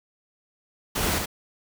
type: noise with echo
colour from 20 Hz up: pink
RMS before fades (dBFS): -26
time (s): 0.95-1.19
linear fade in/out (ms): 10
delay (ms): 69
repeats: 1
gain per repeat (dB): -3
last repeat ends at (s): 1.259
effects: none